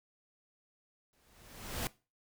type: noise with exponential growth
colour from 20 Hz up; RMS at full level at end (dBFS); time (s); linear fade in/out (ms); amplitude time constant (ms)
pink; -34; 1.13-1.87; 0; 160
effects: noise-tail reverb RT60 0.3 s tail -20 dB re dry